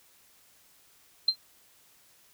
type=tone with exponential decay; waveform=sine; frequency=4143 Hz; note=C8; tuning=18 cents flat; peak=-16 dBFS; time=1.28-1.36 s; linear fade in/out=5 ms; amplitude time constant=17 ms; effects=white hiss -61 dBFS RMS until 2.33 s